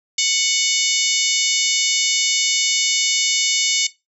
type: harmonic tone with a mistuned harmonic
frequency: 740 Hz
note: F#5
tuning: in tune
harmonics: 3 / 4 / 5 / 6 / 7 / 8 / 9 / 10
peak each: -24 / -24 / -24 / -24 / -24 / -24 / -24 / -24 dBFS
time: 0.18-3.87 s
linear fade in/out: 5 ms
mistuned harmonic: 5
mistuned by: -39 cents
effects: noise-tail reverb RT60 0.2 s tail -17 dB re dry